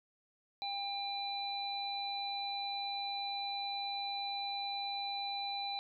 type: harmonic tone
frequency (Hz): 799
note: G5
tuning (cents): +33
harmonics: 1 / 3 / 5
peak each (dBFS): -39 / -48 / -39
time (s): 0.62-5.79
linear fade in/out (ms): 0
effects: none